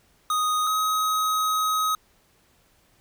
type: tone pair in turn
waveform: square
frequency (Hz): 1244.5 / 1265.5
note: D#6 / D#6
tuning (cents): 0 / +29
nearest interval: unison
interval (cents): 29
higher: second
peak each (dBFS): -22 / -22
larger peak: neither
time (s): 0.3-0.67 / 0.67-1.95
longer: second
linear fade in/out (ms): 2
effects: pink hiss -62 dBFS RMS until 3 s